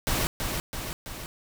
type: noise with echo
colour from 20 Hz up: pink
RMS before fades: -26 dBFS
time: 0.07-0.27 s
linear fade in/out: 0 ms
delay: 330 ms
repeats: 3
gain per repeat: -4 dB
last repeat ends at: 1.26 s
effects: none